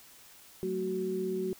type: tone cluster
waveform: sine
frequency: 187.4 / 223.6 / 372.8 Hz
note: F#3 / A3 / F#4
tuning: +22 / +28 / +13 cents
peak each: -37 / -40 / -31 dBFS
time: 0.63-1.53 s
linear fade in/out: 0 ms
effects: white hiss -55 dBFS RMS until 1.59 s